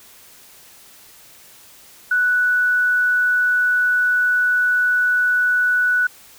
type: tone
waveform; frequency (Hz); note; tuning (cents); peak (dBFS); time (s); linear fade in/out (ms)
sine; 1480; F#6; 0; -14; 2.11-6.07; 5
effects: white hiss -46 dBFS RMS until 6.38 s